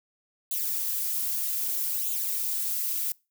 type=noise with flanger; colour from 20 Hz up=violet; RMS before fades=-29 dBFS; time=0.51-3.12 s; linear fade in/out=2 ms; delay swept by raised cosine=0.28 to 5.78 ms; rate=0.63 Hz; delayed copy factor=+0.75; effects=noise-tail reverb RT60 0.3 s tail -25 dB re dry